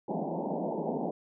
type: band-pass noise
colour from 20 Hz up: pink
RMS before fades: -33 dBFS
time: 0.08-1.11 s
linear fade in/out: 5 ms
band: 160 to 910 Hz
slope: 96 dB/octave
effects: none